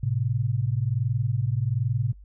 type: tone pair together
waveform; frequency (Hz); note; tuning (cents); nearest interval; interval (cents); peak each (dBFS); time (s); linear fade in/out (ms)
sine; 108.75 / 130; A2 / C3; -20 / -11; minor third; 309; -25; 0.03-2.13; 5
effects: noise-tail reverb RT60 0.1 s tail -26 dB re dry + added 50 Hz sine -44 dBFS peak until 2.24 s